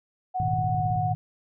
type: tone with pitch glide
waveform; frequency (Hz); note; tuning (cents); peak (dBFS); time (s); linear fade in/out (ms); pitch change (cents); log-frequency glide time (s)
sine; 740 to 733.6; F#5 to F#5; 0 to -15; -25; 0.34-1.14; 20; -15; 0.65-0.89
type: chord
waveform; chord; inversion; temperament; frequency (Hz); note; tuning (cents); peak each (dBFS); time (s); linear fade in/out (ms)
sine; Ab suspended second; none; equal with one note detuned; 103.83 / 119.13 / 155.56; Ab2 / Bb2 / Eb3; 0 / +38 / 0; -30; 0.4-1.15; 0
type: click train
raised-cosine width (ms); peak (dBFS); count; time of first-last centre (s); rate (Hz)
5; -27; 11; 0.43-0.959; 18.9
effects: none